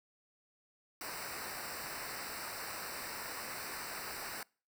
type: noise with comb filter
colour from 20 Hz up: pink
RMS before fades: -43 dBFS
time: 1.01-4.43 s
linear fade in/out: 2 ms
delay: 0.3 ms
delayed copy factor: -0.9
effects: noise-tail reverb RT60 0.4 s tail -26 dB re dry